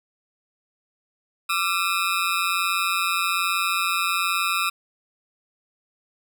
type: ring-modulated tone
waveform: 20% pulse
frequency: 1267 Hz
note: D#6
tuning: 31 cents sharp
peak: -13 dBFS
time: 1.49-4.7 s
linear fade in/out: 10 ms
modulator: 90.6 Hz
effects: none